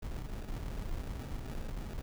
brown noise with sample-and-hold, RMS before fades -39 dBFS, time 0.02-2.02 s, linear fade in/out 10 ms, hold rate 1050 Hz, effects none

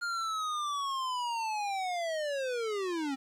square linear sweep, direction down, 1417 to 261.6 Hz, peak -32 dBFS, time 0.01-3.16 s, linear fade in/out 20 ms, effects low-pass 7000 Hz 12 dB/octave + 10-bit

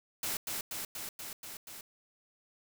white noise with echo, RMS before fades -35 dBFS, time 0.23-0.37 s, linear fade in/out 2 ms, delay 240 ms, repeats 6, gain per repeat -2 dB, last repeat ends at 1.81 s, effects none

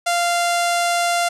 sawtooth tone with low-pass filter, 694 Hz, F5, 11 cents flat, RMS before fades -19 dBFS, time 0.06-1.29 s, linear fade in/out 10 ms, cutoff 9400 Hz, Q 1.5, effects none

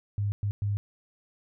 sine tone bursts at uneven times, 102 Hz, G#2, 31 cents flat, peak -25 dBFS, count 3, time 0.18-0.32 / 0.43-0.51 / 0.62-0.77 s, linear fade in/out 0 ms, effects none

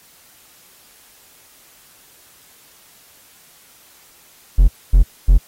triangle tone bursts, 43.65 Hz, F1, in tune, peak -4 dBFS, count 3, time 4.58-5.38 s, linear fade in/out 10 ms, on 100 ms, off 250 ms, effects white hiss -49 dBFS RMS until 5.47 s + AAC 48 kbps

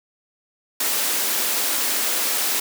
white high-pass noise, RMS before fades -22 dBFS, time 0.8-2.6 s, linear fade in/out 5 ms, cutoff 240 Hz, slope 24 dB/octave, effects none

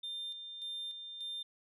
sine tone with tremolo, 3600 Hz, A7, 39 cents sharp, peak -36 dBFS, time 0.03-1.43 s, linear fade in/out 10 ms, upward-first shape square, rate 1.7 Hz, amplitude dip 55%, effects tanh soft clip ceiling -37 dBFS

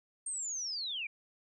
sine linear sweep, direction down, 8700 to 2284 Hz, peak -35 dBFS, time 0.26-1.07 s, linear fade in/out 5 ms, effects none

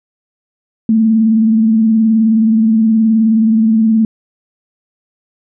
sine tone with vibrato, 221.7 Hz, A3, 13 cents sharp, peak -7 dBFS, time 0.89-4.05 s, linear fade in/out 2 ms, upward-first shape sine, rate 19 Hz, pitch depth 45 cents each way, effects none

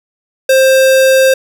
square tone, 528 Hz, C5, 16 cents sharp, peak -6 dBFS, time 0.49-1.34 s, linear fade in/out 5 ms, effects none

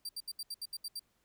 sawtooth tone bursts, 4699 Hz, D8, in tune, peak -35 dBFS, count 9, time 0.05-0.995 s, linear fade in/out 5 ms, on 41 ms, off 72 ms, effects pink hiss -75 dBFS RMS until 1.24 s

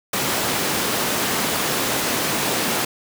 pink high-pass noise, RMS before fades -22 dBFS, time 0.13-2.85 s, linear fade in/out 5 ms, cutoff 190 Hz, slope 12 dB/octave, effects none

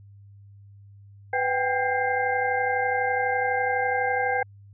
sine tone cluster, 498.5 / 763 / 795 / 1599 / 2092 Hz, B4 / G5 / G5 / G6 / C7, +16 / -47 / +24 / +34 / -1 cents, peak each -28 / -31 / -26 / -28 / -31 dBFS, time 1.33-4.43 s, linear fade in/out 5 ms, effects added 100 Hz sine -46 dBFS peak until 4.73 s

